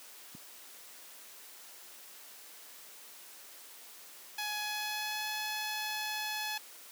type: click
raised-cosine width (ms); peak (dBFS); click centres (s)
5; -26; 0.35
type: tone with pitch glide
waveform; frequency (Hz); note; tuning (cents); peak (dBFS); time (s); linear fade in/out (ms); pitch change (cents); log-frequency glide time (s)
10% pulse; 841 to 852.7; G#5 to G#5; +22 to +45; -26; 4.38-6.58; 5; +23; 4.59-5.29
effects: white hiss -52 dBFS RMS until 6.91 s + high-pass 300 Hz 12 dB/octave